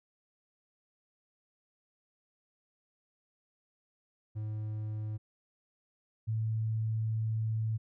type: tone pair in turn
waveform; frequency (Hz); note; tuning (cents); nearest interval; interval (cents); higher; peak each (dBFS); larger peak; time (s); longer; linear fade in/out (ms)
triangle / sine; 107.5 / 110.65; A2 / A2; -40 / +10; minor second; 50; second; -32 / -29; second; 4.35-5.18 / 6.27-7.78; second; 20
effects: none